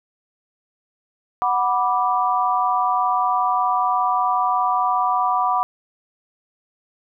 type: chord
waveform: sine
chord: B minor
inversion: second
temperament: equal with one note detuned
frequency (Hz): 740 / 983.2 / 1174.7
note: F#5 / B5 / D6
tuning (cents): 0 / -8 / 0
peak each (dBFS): -21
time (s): 1.42-5.63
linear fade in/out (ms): 0
effects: none